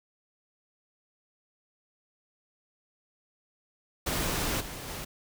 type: noise with level steps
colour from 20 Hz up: pink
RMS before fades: -30 / -40 / -38 dBFS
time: 4.06-5.05 s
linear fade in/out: 10 ms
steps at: 4.6 / 4.87 s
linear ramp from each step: 10 ms
effects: none